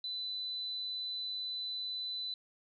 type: tone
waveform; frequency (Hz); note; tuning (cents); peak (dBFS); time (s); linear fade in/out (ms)
sine; 4001; B7; +22; -36; 0.04-2.34; 2
effects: none

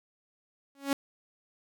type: tone with exponential growth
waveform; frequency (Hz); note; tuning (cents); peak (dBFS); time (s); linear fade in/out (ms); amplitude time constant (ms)
sawtooth; 277.5; C#4; +2; -19; 0.75-0.93; 2; 37
effects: none

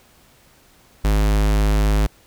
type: tone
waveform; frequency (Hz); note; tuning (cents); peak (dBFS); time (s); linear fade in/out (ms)
square; 51.91; G#1; 0; -15; 1.04-2.07; 10
effects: pink hiss -53 dBFS RMS until 2.26 s

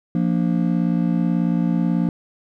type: chord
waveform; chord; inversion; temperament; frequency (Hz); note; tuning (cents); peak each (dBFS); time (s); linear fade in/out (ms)
triangle; Bb major; second; just; 174.81 / 233.1 / 291.4; F3 / Bb3 / D4; +2 / 0 / -13; -17 / -20 / -23; 0.15-2.09; 2
effects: none

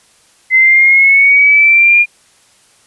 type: linear sweep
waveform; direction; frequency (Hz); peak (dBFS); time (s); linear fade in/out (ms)
sine; up; 2049 to 2422; -4; 0.5-2.06; 50
effects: white hiss -49 dBFS RMS until 2.86 s + resampled to 24000 Hz

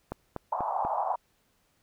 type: click train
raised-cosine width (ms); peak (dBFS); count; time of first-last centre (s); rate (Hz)
1; -19; 4; 0.12-0.85; 4.11
type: band-pass noise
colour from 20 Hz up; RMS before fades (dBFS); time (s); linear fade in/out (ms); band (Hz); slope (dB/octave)
pink; -30; 0.52-1.16; 5; 690 to 1000; 48
effects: pink hiss -70 dBFS RMS until 1.82 s

